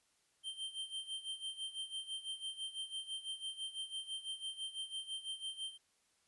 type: tone with tremolo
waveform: square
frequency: 3136 Hz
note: G7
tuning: in tune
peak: -39 dBFS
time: 0.43-5.78 s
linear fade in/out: 50 ms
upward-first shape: sine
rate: 6 Hz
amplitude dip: 80%
effects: white hiss -75 dBFS RMS until 6.27 s + resampled to 24000 Hz